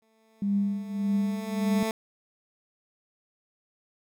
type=tone with exponential growth; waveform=15% pulse; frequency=221.4 Hz; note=A3; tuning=11 cents sharp; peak=-20 dBFS; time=0.02-1.91 s; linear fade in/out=2 ms; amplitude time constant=410 ms
type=tone with tremolo; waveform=sine; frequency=200.5 Hz; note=G3; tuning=39 cents sharp; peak=-21 dBFS; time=0.42-1.83 s; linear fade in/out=2 ms; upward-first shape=triangle; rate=1.7 Hz; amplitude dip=85%
effects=none